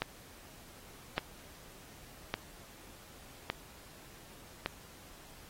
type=click train; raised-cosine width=0.3 ms; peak=-15 dBFS; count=5; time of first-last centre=0.02-4.66 s; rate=0.862 Hz; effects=pink hiss -55 dBFS RMS until 5.49 s + AAC 48 kbps